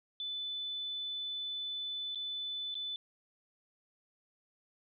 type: tone with dropouts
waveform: sine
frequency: 3500 Hz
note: A7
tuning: 10 cents flat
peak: -36 dBFS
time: 0.2-2.96 s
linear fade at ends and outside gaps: 1 ms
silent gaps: 2.148-2.156 / 2.743-2.752 s
effects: none